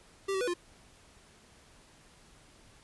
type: tone with pitch steps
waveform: square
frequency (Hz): 391.5 / 381.8 / 493.2 / 350.8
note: G4 / G4 / B4 / F4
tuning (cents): -2 / -46 / -2 / +8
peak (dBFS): -30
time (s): 0.28-0.54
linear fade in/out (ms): 10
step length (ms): 65
effects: pink hiss -59 dBFS RMS until 2.83 s + resampled to 24000 Hz